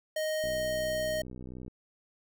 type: tone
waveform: square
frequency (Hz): 622.3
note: D#5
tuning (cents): 0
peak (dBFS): -30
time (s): 0.16-1.22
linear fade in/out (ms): 5
type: click train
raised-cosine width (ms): 3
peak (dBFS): -31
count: 79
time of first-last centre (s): 0.44-1.68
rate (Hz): 62.9
effects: none